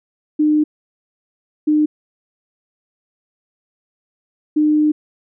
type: tone bursts at uneven times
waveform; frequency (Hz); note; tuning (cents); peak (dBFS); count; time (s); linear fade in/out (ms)
sine; 303.1; D#4; -45; -11; 3; 0.39-0.64 / 1.67-1.86 / 4.56-4.92; 10
effects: none